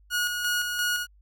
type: tone with tremolo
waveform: sawtooth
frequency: 1448 Hz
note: F#6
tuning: 38 cents flat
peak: -20 dBFS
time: 0.1-1.07 s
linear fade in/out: 50 ms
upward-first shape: square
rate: 2.9 Hz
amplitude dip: 40%
effects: added 50 Hz sine -54 dBFS peak until 1.21 s